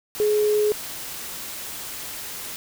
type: tone in noise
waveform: sine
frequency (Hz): 421.4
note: G#4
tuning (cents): +25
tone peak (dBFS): -17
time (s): 0.2-0.72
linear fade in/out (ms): 0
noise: white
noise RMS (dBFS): -34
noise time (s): 0.15-2.56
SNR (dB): +14
effects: none